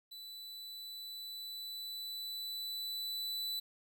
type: tone with level ramp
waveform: 45% pulse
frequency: 3980 Hz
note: B7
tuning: 13 cents sharp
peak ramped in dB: -47 to -36 dBFS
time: 0.11-3.6 s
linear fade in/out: 10 ms
effects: 12-bit